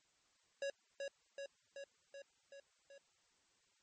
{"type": "tone with echo", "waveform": "square", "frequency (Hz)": 556, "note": "C#5", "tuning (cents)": 5, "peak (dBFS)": -39, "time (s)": [0.62, 0.7], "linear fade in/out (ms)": 2, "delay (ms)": 380, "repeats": 6, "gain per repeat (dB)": -3, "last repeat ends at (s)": 2.98, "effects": ["white hiss -75 dBFS RMS until 3.82 s", "MP3 32 kbps"]}